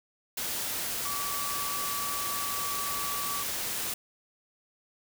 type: tone in noise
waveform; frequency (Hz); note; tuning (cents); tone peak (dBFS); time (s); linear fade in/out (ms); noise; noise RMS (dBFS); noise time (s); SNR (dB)
sine; 1148; D6; -40; -35; 1.05-3.43; 5; white; -33; 0.37-3.94; -5
effects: none